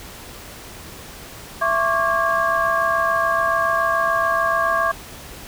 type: tone cluster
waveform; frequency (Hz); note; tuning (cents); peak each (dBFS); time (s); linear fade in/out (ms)
sine; 666 / 1090 / 1157 / 1629; E5 / C#6 / D6 / G#6; +18 / -29 / -26 / -34; -22; 1.61-4.92; 10
effects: pink hiss -38 dBFS RMS until 5.47 s